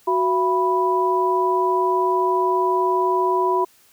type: tone cluster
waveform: sine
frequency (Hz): 370.7 / 676 / 986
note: F#4 / E5 / B5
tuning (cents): +3 / +43 / -3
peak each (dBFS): -20 / -27 / -19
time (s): 0.07-3.65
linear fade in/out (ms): 10
effects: white hiss -55 dBFS RMS until 3.92 s